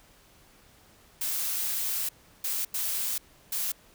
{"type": "noise bursts at uneven times", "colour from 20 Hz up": "blue", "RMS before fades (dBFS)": -30, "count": 4, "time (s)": [[1.21, 2.09], [2.44, 2.65], [2.74, 3.18], [3.52, 3.72]], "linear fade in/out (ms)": 5, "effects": ["pink hiss -58 dBFS RMS until 3.94 s"]}